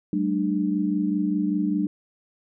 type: tone cluster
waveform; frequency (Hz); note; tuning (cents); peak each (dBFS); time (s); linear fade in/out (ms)
sine; 190.9 / 216 / 298.8; G3 / A3 / D4; -46 / -32 / +30; -25 / -28 / -24; 0.13-1.87; 2
effects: none